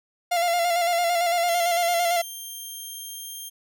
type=tone with vibrato; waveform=45% pulse; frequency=692 Hz; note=F5; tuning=16 cents flat; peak=-20 dBFS; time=0.31-2.22 s; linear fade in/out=10 ms; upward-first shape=square; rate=8.9 Hz; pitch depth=35 cents each way
type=tone with pitch glide; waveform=5% pulse; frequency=3171 to 3193 Hz; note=G7 to G7; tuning=+19 to +31 cents; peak=-27 dBFS; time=1.47-3.5 s; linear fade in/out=20 ms; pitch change=+12 cents; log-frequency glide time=2.01-3.36 s
effects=none